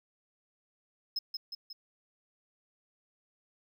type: tone with echo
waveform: triangle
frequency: 5150 Hz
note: E8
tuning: 41 cents flat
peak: -29 dBFS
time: 1.16-1.19 s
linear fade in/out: 5 ms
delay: 180 ms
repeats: 3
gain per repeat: -4 dB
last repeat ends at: 1.73 s
effects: none